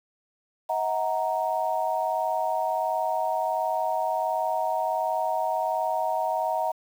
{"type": "chord", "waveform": "sine", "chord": "D# minor", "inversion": "none", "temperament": "equal with one note detuned", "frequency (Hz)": [638.6, 740, 932.3], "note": ["D#5", "F#5", "A#5"], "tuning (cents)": [45, 0, 0], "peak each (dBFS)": -28, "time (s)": [0.69, 6.72], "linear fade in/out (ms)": 10, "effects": ["8-bit"]}